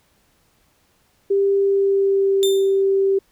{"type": "tone with pitch glide", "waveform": "sine", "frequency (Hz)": [395.8, 389.9], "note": ["G4", "G4"], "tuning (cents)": [17, -9], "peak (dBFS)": -14, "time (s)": [1.3, 3.19], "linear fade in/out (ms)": 10, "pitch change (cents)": -26, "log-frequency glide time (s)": [1.55, 2.53]}
{"type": "tone with exponential decay", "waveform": "sawtooth", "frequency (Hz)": 3590, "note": "A7", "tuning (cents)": 34, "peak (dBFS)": -16, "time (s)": [2.43, 2.82], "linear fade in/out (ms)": 0, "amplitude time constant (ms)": 83}
{"effects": ["pink hiss -61 dBFS RMS until 3.31 s"]}